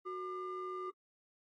triangle ring-modulated tone, 415.3 Hz, G#4, in tune, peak -34 dBFS, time 0.05-0.91 s, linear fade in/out 20 ms, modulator 784 Hz, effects AAC 32 kbps

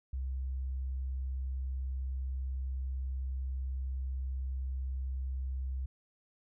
sine tone, 65.41 Hz, C2, in tune, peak -33 dBFS, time 0.13-5.86 s, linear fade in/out 5 ms, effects none

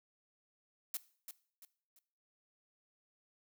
blue noise with echo, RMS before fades -38 dBFS, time 0.94-0.97 s, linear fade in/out 2 ms, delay 340 ms, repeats 3, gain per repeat -9 dB, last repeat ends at 1.99 s, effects noise-tail reverb RT60 0.5 s tail -18 dB re dry

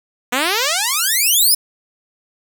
5% pulse exponential sweep, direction up, 237 to 5390 Hz, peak -4 dBFS, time 0.32-1.55 s, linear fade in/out 10 ms, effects none

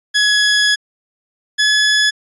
20% pulse tone pair in turn, 1683 / 1702.6 Hz, G#6 / G#6, +23 / +43 cents, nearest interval unison, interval 20 cents, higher second, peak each -6 dBFS, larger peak neither, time 0.14-0.76 / 1.58-2.11 s, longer first, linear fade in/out 20 ms, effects resampled to 24000 Hz

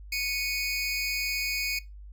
25% pulse tone pair together, 2217 / 2479 Hz, C#7 / D#7, 0 / -7 cents, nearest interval major second, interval 193 cents, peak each -27 dBFS, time 0.12-1.79 s, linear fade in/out 5 ms, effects noise-tail reverb RT60 0.2 s tail -19 dB re dry + added 50 Hz sine -42 dBFS peak until 2.12 s

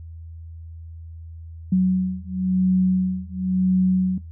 sine beating tone pair, 185 / 185.96 Hz, F#3 / F#3, 0 / +9 cents, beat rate 0.96 Hz, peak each -20 dBFS, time 1.72-4.18 s, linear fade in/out 5 ms, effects noise-tail reverb RT60 0.2 s tail -21 dB re dry + added 82 Hz sine -35 dBFS peak until 4.31 s

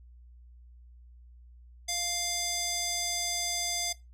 square tone with band-pass filter, 698.5 Hz, F5, in tune, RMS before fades -32 dBFS, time 1.88-3.93 s, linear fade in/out 10 ms, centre 6300 Hz, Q 1.6, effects noise-tail reverb RT60 0.2 s tail -18 dB re dry + added 60 Hz sine -50 dBFS peak until 4.13 s

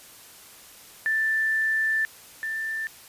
sine tone pair in turn, 1768 / 1776.7 Hz, A6 / A6, +8 / +16 cents, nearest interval unison, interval 8 cents, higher second, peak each -21 / -27 dBFS, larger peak first, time 1.06-2.05 / 2.43-2.87 s, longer first, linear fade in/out 0 ms, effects white hiss -48 dBFS RMS until 3.08 s + resampled to 32000 Hz

